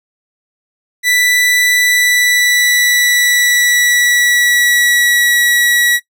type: tone with pitch glide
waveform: sawtooth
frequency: 1975.5 to 1930.4 Hz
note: B6 to B6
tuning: 0 to -40 cents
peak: -6 dBFS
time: 1.03-6 s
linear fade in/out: 50 ms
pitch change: -40 cents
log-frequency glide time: 1.79-5.37 s
effects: noise-tail reverb RT60 0.1 s tail -17 dB re dry

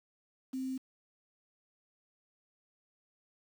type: tone with quantisation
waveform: sine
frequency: 261.6 Hz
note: C4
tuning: in tune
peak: -34 dBFS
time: 0.53-0.78 s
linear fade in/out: 10 ms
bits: 9
effects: none

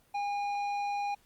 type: tone with tanh clipping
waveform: triangle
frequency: 813 Hz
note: G#5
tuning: 37 cents flat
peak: -32 dBFS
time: 0.14-1.15 s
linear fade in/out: 10 ms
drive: 14 dB
effects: pink hiss -66 dBFS RMS until 1.25 s + Opus 32 kbps

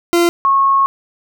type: tone pair in turn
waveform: 40% pulse / sine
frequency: 343.8 / 1093.5 Hz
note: F4 / C#6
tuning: -27 / -24 cents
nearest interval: octave + minor sixth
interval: 2003 cents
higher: second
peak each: -9 dBFS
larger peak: neither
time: 0.13-0.29 / 0.45-0.86 s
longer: second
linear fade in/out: 0 ms
effects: none

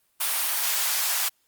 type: high-pass noise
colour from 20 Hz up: white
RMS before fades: -25 dBFS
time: 0.2-1.29 s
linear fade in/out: 10 ms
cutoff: 700 Hz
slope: 24 dB/octave
effects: white hiss -68 dBFS RMS until 1.47 s + Opus 32 kbps

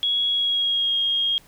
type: tone with pitch glide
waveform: sine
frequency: 3336 to 3252 Hz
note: G#7 to G#7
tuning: +7 to -37 cents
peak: -19 dBFS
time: 0.03-1.38 s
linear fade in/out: 0 ms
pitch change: -44 cents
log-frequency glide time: 0.28-0.96 s
effects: pink hiss -53 dBFS RMS until 1.47 s

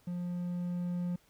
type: tone with level ramp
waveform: triangle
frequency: 176.5 Hz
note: F3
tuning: 19 cents sharp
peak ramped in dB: -32 to -29 dBFS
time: 0.07-1.16 s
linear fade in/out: 5 ms
effects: pink hiss -67 dBFS RMS until 1.29 s

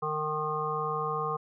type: harmonic tone with a mistuned harmonic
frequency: 152.9 Hz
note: D#3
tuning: 30 cents flat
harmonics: 1 / 3 / 5 / 7 / 8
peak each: -38 / -34 / -37 / -33 / -34 dBFS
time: 0.02-1.37 s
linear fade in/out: 10 ms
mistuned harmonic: 5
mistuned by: +17 cents
effects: none

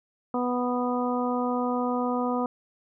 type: harmonic tone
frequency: 246.9 Hz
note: B3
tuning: in tune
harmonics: 1 / 2 / 3 / 4 / 5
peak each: -27 / -30 / -32 / -33 / -34 dBFS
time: 0.34-2.46 s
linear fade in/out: 2 ms
effects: none

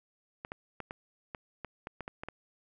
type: clicks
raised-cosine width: 0.5 ms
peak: -24 dBFS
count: 11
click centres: 0.449 / 0.519 / 0.803 / 0.909 / 1.348 / 1.647 / 1.871 / 2.007 / 2.079 / 2.235 / 2.286 s
effects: none

